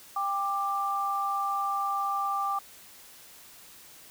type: tone pair together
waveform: sine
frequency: 794 / 1181.8 Hz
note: G5 / D6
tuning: +22 / +10 cents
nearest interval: perfect fifth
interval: 688 cents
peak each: -31 / -28 dBFS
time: 0.16-2.59 s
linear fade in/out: 5 ms
effects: white hiss -51 dBFS RMS until 4.1 s

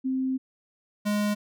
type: tone pair in turn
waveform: sine / square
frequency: 261.6 / 207.6 Hz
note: C4 / G#3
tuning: 0 / 0 cents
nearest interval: major third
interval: 400 cents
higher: first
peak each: -24 dBFS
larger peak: neither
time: 0.04-0.38 / 1.05-1.35 s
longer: first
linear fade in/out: 20 ms
effects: none

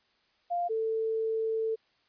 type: tone pair in turn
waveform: sine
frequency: 698.5 / 444.8 Hz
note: F5 / A4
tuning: 0 / +19 cents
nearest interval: minor sixth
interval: 781 cents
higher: first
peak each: -27 dBFS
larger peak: neither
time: 0.5-0.69 / 0.69-1.76 s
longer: second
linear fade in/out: 20 ms
effects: white hiss -69 dBFS RMS until 2.08 s + resampled to 11025 Hz

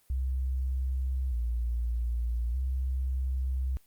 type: tone with vibrato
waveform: sine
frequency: 61.74 Hz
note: B1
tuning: in tune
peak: -27 dBFS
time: 0.1-3.77 s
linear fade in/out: 0 ms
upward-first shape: square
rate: 0.41 Hz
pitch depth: 86 cents each way
effects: white hiss -66 dBFS RMS until 3.86 s + Opus 24 kbps

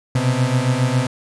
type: beating tone pair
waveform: 35% pulse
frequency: 123.5 / 130.8 Hz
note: B2 / C3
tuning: 0 / 0 cents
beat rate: 7.3 Hz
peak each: -17 dBFS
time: 0.15-1.07 s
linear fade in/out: 5 ms
effects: resampled to 24000 Hz

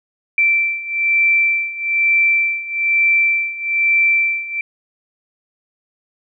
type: beating tone pair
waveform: sine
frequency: 2340 / 2341.1 Hz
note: D7 / D7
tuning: -7 / -6 cents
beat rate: 1.1 Hz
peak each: -18 / -15 dBFS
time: 0.38-4.61 s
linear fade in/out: 2 ms
effects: none

